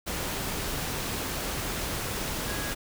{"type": "tone in noise", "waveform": "sine", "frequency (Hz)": 1654, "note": "G#6", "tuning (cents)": -8, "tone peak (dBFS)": -38, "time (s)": [2.46, 2.73], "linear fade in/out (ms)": 20, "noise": "pink", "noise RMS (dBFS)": -32, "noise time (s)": [0.06, 2.75], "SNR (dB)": -9, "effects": []}